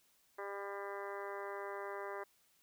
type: harmonic tone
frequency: 199.7 Hz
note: G3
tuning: 32 cents sharp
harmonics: 2 / 3 / 4 / 5 / 6 / 7 / 8 / 9 / 10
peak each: -45 / -48 / -51 / -49 / -50 / -57 / -52 / -56 / -55 dBFS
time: 0.38-2.24 s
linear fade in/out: 10 ms
effects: white hiss -72 dBFS RMS until 2.62 s